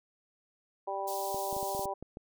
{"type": "harmonic tone", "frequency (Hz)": 196, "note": "G3", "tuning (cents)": 0, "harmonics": [2, 3, 4, 5], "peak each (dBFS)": [-40, -38, -36, -39], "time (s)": [0.87, 1.94], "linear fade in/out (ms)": 10}
{"type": "high-pass noise", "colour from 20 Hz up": "white", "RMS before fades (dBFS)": -42, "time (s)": [1.07, 1.86], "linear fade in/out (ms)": 10, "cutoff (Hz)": 3900, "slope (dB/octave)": 24}
{"type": "clicks", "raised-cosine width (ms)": 2, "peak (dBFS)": -29, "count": 9, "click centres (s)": [1.345, 1.528, 1.566, 1.629, 1.749, 1.794, 1.856, 2.026, 2.171]}
{"effects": []}